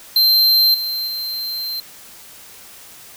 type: tone with level steps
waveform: square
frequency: 4133 Hz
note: C8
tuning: 22 cents flat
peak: -11 / -21 / -23 dBFS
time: 0.16-1.8 s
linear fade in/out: 2 ms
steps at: 0.74 / 1.07 s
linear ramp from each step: 5 ms
effects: white hiss -41 dBFS RMS until 3.16 s

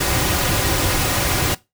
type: noise with comb filter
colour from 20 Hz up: pink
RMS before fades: -19 dBFS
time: 0-1.55 s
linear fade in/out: 10 ms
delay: 4.5 ms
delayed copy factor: -0.5
effects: noise-tail reverb RT60 0.2 s tail -18 dB re dry

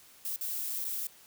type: noise with dropouts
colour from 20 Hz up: violet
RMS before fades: -35 dBFS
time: 0.25-1.07 s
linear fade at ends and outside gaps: 1 ms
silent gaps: 0.361-0.41 / 0.844-0.85 s
effects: white hiss -57 dBFS RMS until 1.26 s

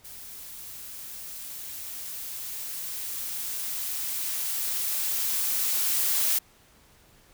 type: noise with level ramp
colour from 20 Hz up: blue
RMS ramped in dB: -43 to -24 dBFS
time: 0.04-6.39 s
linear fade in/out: 10 ms
effects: pink hiss -58 dBFS RMS until 7.33 s

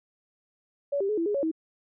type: tone with pitch steps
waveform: sine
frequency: 567 / 394.3 / 425.1 / 333.9 / 414 / 558 / 320.5 Hz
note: C#5 / G4 / G#4 / E4 / G#4 / C#5 / E4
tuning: +39 / +10 / +40 / +22 / -5 / +11 / -49 cents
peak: -24 dBFS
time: 0.92-1.515 s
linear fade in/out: 10 ms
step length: 85 ms
effects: none

